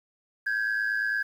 sine tone pair together, 1568 / 1676.9 Hz, G6 / G#6, 0 / +16 cents, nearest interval minor second, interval 116 cents, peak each -26 dBFS, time 0.46-1.23 s, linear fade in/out 10 ms, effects tanh soft clip ceiling -21 dBFS + 9-bit

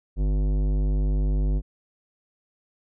sine tone with tanh clipping, 50 Hz, G1, 35 cents sharp, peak -22 dBFS, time 0.16-1.62 s, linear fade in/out 50 ms, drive 16 dB, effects none

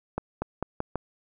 accelerating click train, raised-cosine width 1 ms, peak -14 dBFS, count 5, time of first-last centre 0.18-0.957 s, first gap 240 ms, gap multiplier 0.86, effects none

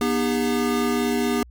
square tone cluster, 241.6 / 306 / 403.1 Hz, B3 / D#4 / G4, -38 / -29 / +48 cents, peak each -23 / -28 / -25 dBFS, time 0.01-1.43 s, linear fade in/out 2 ms, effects added 60 Hz sine -43 dBFS peak until 1.5 s + MP3 96 kbps

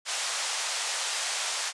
white band-pass noise, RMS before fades -31 dBFS, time 0.05-1.73 s, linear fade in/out 50 ms, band 590 to 8200 Hz, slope 24 dB/octave, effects resampled to 24000 Hz

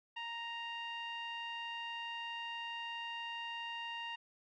sawtooth tone with low-pass filter, 932.3 Hz, A#5, in tune, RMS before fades -43 dBFS, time 0.16-4.16 s, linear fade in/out 10 ms, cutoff 2700 Hz, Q 4, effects none

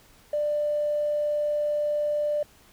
triangle tone, 593 Hz, D5, 17 cents sharp, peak -19 dBFS, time 0.33-2.43 s, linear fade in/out 5 ms, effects tanh soft clip ceiling -21 dBFS + pink hiss -56 dBFS RMS until 2.72 s

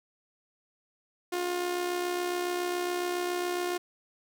sawtooth tone with amplitude modulation, 355.5 Hz, F4, 31 cents sharp, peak -23 dBFS, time 1.32-3.78 s, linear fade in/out 10 ms, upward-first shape sine, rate 67.2 Hz, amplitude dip 45%, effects none

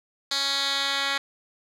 10% pulse tone with band-pass filter sweep, 277.2 Hz, C#4, in tune, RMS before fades -26 dBFS, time 0.31-1.18 s, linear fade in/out 5 ms, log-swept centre 4400 to 2800 Hz, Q 2.4, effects none

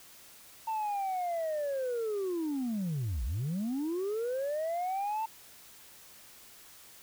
sine linear two-way sweep, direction down then up, 900 to 51.91 to 900 Hz, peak -28 dBFS, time 0.67-5.26 s, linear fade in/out 10 ms, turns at 3.24 s, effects tanh soft clip ceiling -29 dBFS + white hiss -54 dBFS RMS until 7.02 s

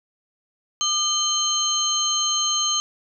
sine tone cluster, 1214 / 3085 / 4153 / 6390 Hz, D#6 / G7 / C8 / G8, -43 / -28 / -14 / +32 cents, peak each -28 / -24 / -27 / -23 dBFS, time 0.81-2.8 s, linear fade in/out 0 ms, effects none

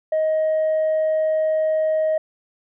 sine tone, 628 Hz, D#5, 16 cents sharp, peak -15 dBFS, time 0.12-2.18 s, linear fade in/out 5 ms, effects tanh soft clip ceiling -15 dBFS

